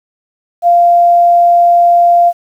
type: tone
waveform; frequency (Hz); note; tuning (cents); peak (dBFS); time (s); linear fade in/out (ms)
sine; 694; F5; -11; -4; 0.62-2.33; 50
effects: 7-bit